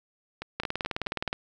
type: two click trains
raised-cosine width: 0.3 ms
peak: -19 / -13 dBFS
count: 5 / 15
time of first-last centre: 0.42-1.278 / 0.6-1.329 s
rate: 4.66 / 19.2 Hz
effects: none